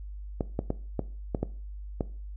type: clicks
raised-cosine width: 2 ms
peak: -14 dBFS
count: 7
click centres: 0.408 / 0.591 / 0.704 / 0.993 / 1.348 / 1.43 / 2.008 s
effects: noise-tail reverb RT60 0.4 s tail -18 dB re dry + added 50 Hz sine -37 dBFS peak until 2.36 s